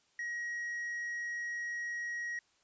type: tone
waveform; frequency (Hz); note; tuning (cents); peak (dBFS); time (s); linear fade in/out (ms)
triangle; 1897; A#6; +30; -34; 0.19-2.39; 2
effects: white hiss -71 dBFS RMS until 2.63 s + resampled to 16000 Hz